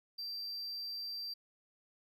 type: tone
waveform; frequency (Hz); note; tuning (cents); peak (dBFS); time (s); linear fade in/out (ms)
triangle; 4699; D8; 0; -38; 0.18-1.34; 10
effects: none